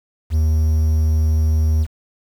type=tone; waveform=triangle; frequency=78.2 Hz; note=D#2; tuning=9 cents sharp; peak=-11 dBFS; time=0.3-1.87 s; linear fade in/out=50 ms; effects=7-bit